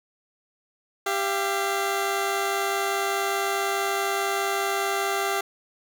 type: tone pair together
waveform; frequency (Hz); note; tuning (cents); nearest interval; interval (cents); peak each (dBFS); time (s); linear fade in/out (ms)
15% pulse; 394.5 / 684.2; G4 / F5; +11 / -36; minor seventh; 953; -19 / -22; 1.06-5.41; 5
effects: none